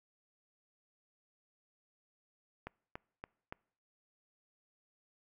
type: click train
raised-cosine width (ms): 0.5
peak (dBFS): -27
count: 4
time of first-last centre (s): 2.67-3.525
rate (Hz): 3.51
effects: noise-tail reverb RT60 0.6 s tail -26 dB re dry